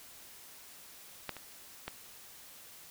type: clicks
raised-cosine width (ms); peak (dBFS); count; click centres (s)
0.3; -19 / -28 / -21; 3; 1.293 / 1.367 / 1.88
effects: white hiss -53 dBFS RMS until 2.9 s